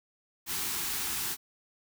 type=band-stop noise; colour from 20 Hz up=white; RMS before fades=-33 dBFS; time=0.46-1.37 s; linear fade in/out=50 ms; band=450 to 740 Hz; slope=96 dB/octave; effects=none